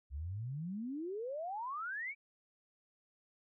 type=exponential sweep; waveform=sine; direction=up; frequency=64.8 to 2349 Hz; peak=-38 dBFS; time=0.1-2.15 s; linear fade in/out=50 ms; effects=none